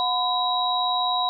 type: tone cluster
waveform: sine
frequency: 727 / 1009 / 3854 Hz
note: F#5 / B5 / B7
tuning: -31 / +37 / -43 cents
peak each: -25 dBFS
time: 0-1.29 s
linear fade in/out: 0 ms
effects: none